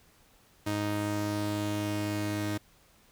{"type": "tone pair together", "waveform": "sawtooth", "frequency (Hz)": [103.83, 311.4], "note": ["G#2", "D#4"], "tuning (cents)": [0, 2], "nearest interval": "octave + perfect fifth", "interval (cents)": 1902, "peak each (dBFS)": [-29, -29], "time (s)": [0.66, 2.58], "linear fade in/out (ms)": 10, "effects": ["pink hiss -62 dBFS RMS until 3.11 s"]}